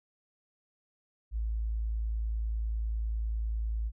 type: tone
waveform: sine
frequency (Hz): 55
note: A1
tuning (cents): 0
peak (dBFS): -29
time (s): 1.31-3.92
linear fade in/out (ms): 50
effects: none